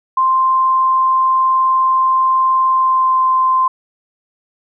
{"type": "tone with pitch glide", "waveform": "sine", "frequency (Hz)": [1046.5, 1039.9], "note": ["C6", "C6"], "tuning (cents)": [0, -11], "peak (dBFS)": -10, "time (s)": [0.17, 3.68], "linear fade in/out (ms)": 5, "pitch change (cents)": -11, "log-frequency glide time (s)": [2.69, 3.21], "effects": []}